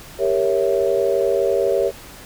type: chord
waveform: sine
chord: G diminished seventh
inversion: none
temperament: equal with one note detuned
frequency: 394.3 / 466.2 / 554.4 / 659.3 Hz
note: G4 / Bb4 / Db5 / Fb5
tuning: +10 / 0 / 0 / 0 cents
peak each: -20 / -21 / -20 / -25 dBFS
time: 0.18-1.92 s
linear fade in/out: 50 ms
effects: pink hiss -40 dBFS RMS until 2.25 s